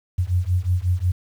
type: beating tone pair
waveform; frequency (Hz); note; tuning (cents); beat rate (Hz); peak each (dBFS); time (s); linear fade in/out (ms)
sine; 87.4 / 92.9; F2 / F#2; +2 / +7; 5.5; -21; 0.18-1.12; 10
effects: 8-bit